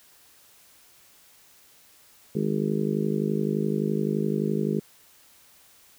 harmonic tone, 51.7 Hz, G#1, 7 cents flat, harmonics 3 / 4 / 5 / 6 / 7 / 8 / 9, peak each -29 / -27 / -38 / -35 / -31 / -30 / -38 dBFS, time 2.35-4.8 s, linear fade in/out 5 ms, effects white hiss -56 dBFS RMS until 5.98 s

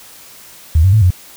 sine tone with pitch steps, 78.8 / 95.4 / 108.7 / 90.3 Hz, D#2 / G2 / A2 / F#2, +23 / -47 / -21 / -42 cents, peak -6 dBFS, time 0.75-1.106 s, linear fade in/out 5 ms, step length 89 ms, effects white hiss -39 dBFS RMS until 1.36 s

